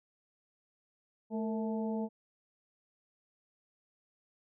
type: harmonic tone with a mistuned harmonic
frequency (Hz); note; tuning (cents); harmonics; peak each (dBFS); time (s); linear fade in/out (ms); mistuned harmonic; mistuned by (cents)
218.4; A3; -13; 1 / 2 / 3 / 4; -33 / -39 / -43 / -45; 1.3-2.09; 50; 2; +65
effects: none